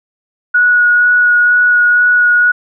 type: tone with vibrato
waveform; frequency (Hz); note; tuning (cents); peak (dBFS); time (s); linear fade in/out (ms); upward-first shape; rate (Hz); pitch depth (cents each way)
sine; 1458; F#6; -26; -6; 0.54-2.52; 10; sine; 2.1; 10
effects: none